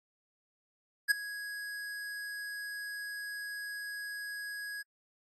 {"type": "tone with ADSR envelope", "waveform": "square", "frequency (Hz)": 1661.2, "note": "G#6", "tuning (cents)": 0, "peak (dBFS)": -21, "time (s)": [1.08, 4.83], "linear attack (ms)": 32, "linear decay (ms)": 9, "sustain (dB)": -18, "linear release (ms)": 18, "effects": ["AAC 32 kbps"]}